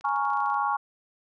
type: clicks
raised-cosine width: 0.2 ms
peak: -36 dBFS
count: 12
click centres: 0.01 / 0.051 / 0.089 / 0.161 / 0.252 / 0.303 / 0.335 / 0.372 / 0.404 / 0.46 / 0.501 / 0.543 s
type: chord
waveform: sine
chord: Bb minor seventh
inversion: third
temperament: equal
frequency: 830.6 / 932.3 / 1108.7 / 1396.9 Hz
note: Ab5 / Bb5 / Db6 / F6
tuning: 0 / 0 / 0 / 0 cents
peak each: -27 / -32 / -27 / -33 dBFS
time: 0.04-0.77 s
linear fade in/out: 10 ms
effects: none